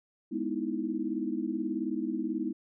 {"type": "chord", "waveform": "sine", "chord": "E major seventh", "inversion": "first", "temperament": "equal", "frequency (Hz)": [207.7, 246.9, 311.1, 329.6], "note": ["G#3", "B3", "D#4", "E4"], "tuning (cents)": [0, 0, 0, 0], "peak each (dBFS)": [-37, -35, -34, -35], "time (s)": [0.31, 2.53], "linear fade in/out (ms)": 20, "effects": []}